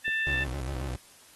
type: harmonic tone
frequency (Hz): 888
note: A5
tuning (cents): +16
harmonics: 2 / 3 / 4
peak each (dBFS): -27 / -33 / -40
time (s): 0.04-0.45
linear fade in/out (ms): 20
type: click train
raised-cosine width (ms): 2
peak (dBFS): -30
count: 3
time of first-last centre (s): 0.08-0.478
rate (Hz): 5.03
type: tone with vibrato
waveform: 30% pulse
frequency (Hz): 66.1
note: C2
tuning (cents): +18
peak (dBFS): -29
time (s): 0.27-0.96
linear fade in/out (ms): 0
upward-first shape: square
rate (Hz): 7.4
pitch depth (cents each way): 98
effects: white hiss -55 dBFS RMS until 1.35 s + AAC 32 kbps